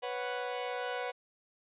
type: chord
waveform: sawtooth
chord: B suspended second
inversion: none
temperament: equal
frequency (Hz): 493.9 / 554.4 / 740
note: B4 / C#5 / F#5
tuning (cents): 0 / 0 / 0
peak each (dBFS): -33 / -38 / -35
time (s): 0.02-1.12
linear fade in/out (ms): 20
effects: resampled to 8000 Hz